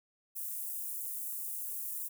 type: high-pass noise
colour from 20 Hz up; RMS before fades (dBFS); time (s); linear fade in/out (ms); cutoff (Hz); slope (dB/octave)
white; -39; 0.35-2.09; 20; 9300; 24
effects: none